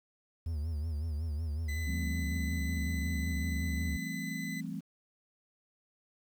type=tone with vibrato; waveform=triangle; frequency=77.78 Hz; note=D#2; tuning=in tune; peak=-30 dBFS; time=0.46-3.97 s; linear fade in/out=5 ms; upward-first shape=sine; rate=5.4 Hz; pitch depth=120 cents each way
type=tone; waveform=40% pulse; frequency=2011 Hz; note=B6; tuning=31 cents sharp; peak=-39 dBFS; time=1.68-4.61 s; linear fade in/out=10 ms
type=chord; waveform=sine; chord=A minor seventh; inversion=second; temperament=equal with one note detuned; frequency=168.37 / 196 / 220 / 261.6 Hz; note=E3 / G3 / A3 / C4; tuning=+37 / 0 / 0 / 0 cents; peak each=-40 / -42 / -42 / -42 dBFS; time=1.86-4.81 s; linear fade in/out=20 ms
effects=10-bit